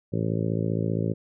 harmonic tone, 55.2 Hz, A1, 6 cents sharp, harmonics 2 / 3 / 4 / 5 / 6 / 7 / 8 / 9 / 10, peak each -28 / -28 / -33 / -34 / -36 / -34 / -36 / -38 / -39 dBFS, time 0.12-1.14 s, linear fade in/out 20 ms, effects none

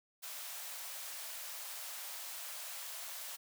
white high-pass noise, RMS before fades -45 dBFS, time 0.22-3.37 s, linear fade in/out 20 ms, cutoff 540 Hz, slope 48 dB/octave, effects none

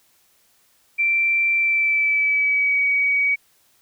sine tone with pitch glide, 2349 to 2262 Hz, D7 to C#7, 0 to +34 cents, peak -16 dBFS, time 0.98-3.36 s, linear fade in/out 20 ms, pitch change -66 cents, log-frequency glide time 1.55-2.8 s, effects white hiss -60 dBFS RMS until 3.81 s

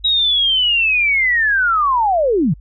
sine linear sweep, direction down, 3848 to 125.8 Hz, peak -12 dBFS, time 0.04-2.54 s, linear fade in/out 10 ms, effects added 50 Hz sine -37 dBFS peak until 2.6 s

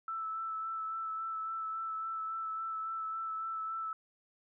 sine tone with vibrato, 1318.5 Hz, E6, in tune, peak -35 dBFS, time 0.08-3.93 s, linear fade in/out 2 ms, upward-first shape sine, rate 3.6 Hz, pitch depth 16 cents each way, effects none

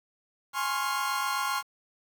40% pulse chord, Db major seventh, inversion second, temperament equal with one note detuned, 830.6 / 1046.5 / 1094.1 / 1396.9 Hz, Ab5 / C6 / Db6 / F6, 0 / 0 / -23 / 0 cents, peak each -34 / -32 / -32 / -32 dBFS, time 0.53-1.63 s, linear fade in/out 50 ms, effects 9-bit

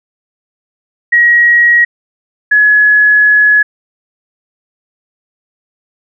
sine tone pair in turn, 1900 / 1693.3 Hz, A#6 / G#6, +33 / +33 cents, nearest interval major second, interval 200 cents, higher first, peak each -4 dBFS, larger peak neither, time 1.12-1.85 / 2.51-3.63 s, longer second, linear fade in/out 10 ms, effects none

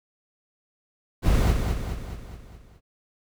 brown noise with echo, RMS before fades -20 dBFS, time 1.22-1.55 s, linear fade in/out 50 ms, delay 210 ms, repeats 6, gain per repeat -5 dB, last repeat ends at 2.81 s, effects none

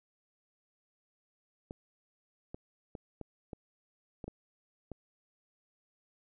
clicks, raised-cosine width 2 ms, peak -28 dBFS, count 8, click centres 1.709 / 2.545 / 2.952 / 3.213 / 3.532 / 4.242 / 4.28 / 4.917 s, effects none

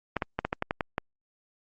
clicks, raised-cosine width 0.5 ms, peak -12 dBFS, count 9, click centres 0.167 / 0.222 / 0.39 / 0.45 / 0.529 / 0.624 / 0.709 / 0.808 / 0.981 s, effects Opus 48 kbps

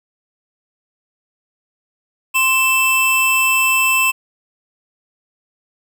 square tone pair together, 1050 / 2648 Hz, C6 / E7, +6 / +7 cents, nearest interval octave + major third, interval 1601 cents, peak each -20 / -14 dBFS, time 2.34-4.12 s, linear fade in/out 20 ms, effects 8-bit

